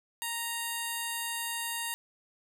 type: tone with notch filter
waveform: 5% pulse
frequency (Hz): 932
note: A#5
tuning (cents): -1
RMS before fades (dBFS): -35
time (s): 0.22-1.94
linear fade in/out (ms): 0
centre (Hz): 5600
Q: 1.4
effects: none